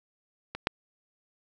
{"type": "clicks", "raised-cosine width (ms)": 0.3, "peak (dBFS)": [-19, -8], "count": 2, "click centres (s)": [0.55, 0.671], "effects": []}